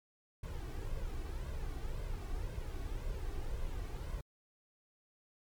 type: noise with flanger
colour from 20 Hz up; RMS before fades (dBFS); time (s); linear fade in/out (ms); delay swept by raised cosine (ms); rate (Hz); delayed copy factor
brown; -39; 0.43-4.21; 5; 1.9 to 2.68; 1.9; +0.6
effects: MP3 96 kbps